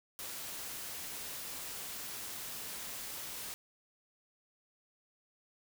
white noise, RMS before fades -43 dBFS, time 0.19-3.54 s, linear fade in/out 0 ms, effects none

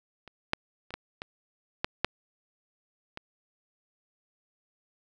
clicks, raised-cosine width 0.3 ms, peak -30 / -9 / -28 / -18 / -20 / -10 / -7 / -22 dBFS, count 8, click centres 0.277 / 0.534 / 0.906 / 0.94 / 1.219 / 1.845 / 2.046 / 3.174 s, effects none

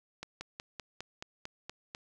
slowing click train, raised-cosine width 0.2 ms, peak -23 dBFS, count 9, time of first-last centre 0.23-1.949 s, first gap 180 ms, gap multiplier 1.05, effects none

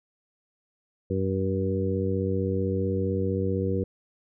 harmonic tone with a mistuned harmonic, 95.6 Hz, G2, 43 cents flat, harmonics 1 / 2 / 3 / 4 / 5, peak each -28 / -30 / -33 / -31 / -30 dBFS, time 1.1-3.84 s, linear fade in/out 5 ms, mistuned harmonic 1, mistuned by -15 cents, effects none

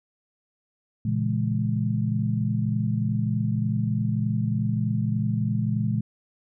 sine chord, A# half-diminished seventh, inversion none, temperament just, 116.54 / 139.85 / 167.82 / 209.8 Hz, A#2 / C#3 / E3 / G#3, 0 / +16 / +31 / +18 cents, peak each -25 / -30 / -30 / -27 dBFS, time 1.05-6.01 s, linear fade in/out 5 ms, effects none

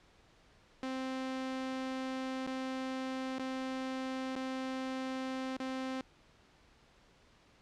sawtooth tone with dropouts, 261.6 Hz, C4, in tune, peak -32 dBFS, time 0.83-6.01 s, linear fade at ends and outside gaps 1 ms, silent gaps 2.465-2.473 / 3.385-3.394 / 4.354-4.362 / 5.568-5.601 s, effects pink hiss -64 dBFS RMS until 7.61 s + low-pass 5000 Hz 12 dB/octave

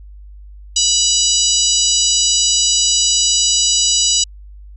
harmonic tone, 979 Hz, B5, 15 cents flat, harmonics 3 / 4 / 5 / 6 / 7 / 8, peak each -19 / -19 / -19 / -19 / -19 / -19 dBFS, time 0.76-4.24 s, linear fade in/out 5 ms, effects added 50 Hz sine -34 dBFS peak until 4.76 s

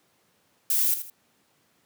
violet noise with echo, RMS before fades -23 dBFS, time 0.7-0.94 s, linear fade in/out 2 ms, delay 80 ms, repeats 2, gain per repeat -10 dB, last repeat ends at 1.1 s, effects pink hiss -66 dBFS RMS until 1.85 s + high-pass 150 Hz 12 dB/octave

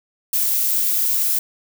violet noise, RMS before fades -19 dBFS, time 0.33-1.39 s, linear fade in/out 5 ms, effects none

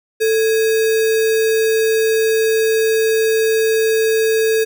sine tone with sample-and-hold, 443.1 Hz, A4, 12 cents sharp, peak -12 dBFS, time 0.2-4.65 s, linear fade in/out 20 ms, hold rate 2100 Hz, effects none

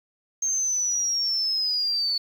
sine linear sweep, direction down, 6410 to 4435 Hz, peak -22 dBFS, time 0.42-2.18 s, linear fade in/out 5 ms, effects 8-bit

